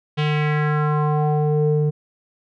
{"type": "tone with low-pass filter sweep", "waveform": "square", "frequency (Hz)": 150.5, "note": "D3", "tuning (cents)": 43, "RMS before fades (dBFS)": -19, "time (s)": [0.17, 1.91], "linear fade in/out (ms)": 20, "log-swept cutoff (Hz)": [3200, 340], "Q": 2.9, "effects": []}